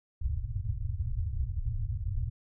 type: low-pass noise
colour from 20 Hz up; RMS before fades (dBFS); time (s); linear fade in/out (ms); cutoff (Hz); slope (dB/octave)
white; -32; 0.21-2.3; 10; 120; 96
effects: none